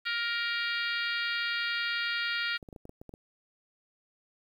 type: harmonic tone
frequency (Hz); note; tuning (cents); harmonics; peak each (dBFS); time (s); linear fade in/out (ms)
469; A#4; +11; 3 / 4 / 5 / 6 / 7 / 8 / 9 / 10; -33 / -35 / -37 / -39 / -40 / -41 / -42 / -43; 0.05-2.58; 20
type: clicks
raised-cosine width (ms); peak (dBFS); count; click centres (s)
2; -32; 9; 2.628 / 2.688 / 2.728 / 2.762 / 2.854 / 2.894 / 3.015 / 3.093 / 3.139
effects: 10-bit